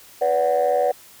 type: chord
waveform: sine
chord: B minor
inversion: none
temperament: equal with one note detuned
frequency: 493.9 / 574.2 / 740 Hz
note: B4 / D5 / F#5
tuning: 0 / -39 / 0 cents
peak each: -20 / -19 / -20 dBFS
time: 0.21-0.92 s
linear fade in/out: 10 ms
effects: tanh soft clip ceiling -11 dBFS + white hiss -47 dBFS RMS until 1.2 s